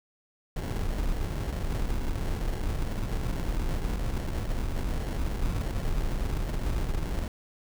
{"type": "noise with sample-and-hold", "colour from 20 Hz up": "brown", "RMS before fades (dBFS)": -29, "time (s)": [0.56, 7.28], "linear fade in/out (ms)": 2, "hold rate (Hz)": 1225, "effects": []}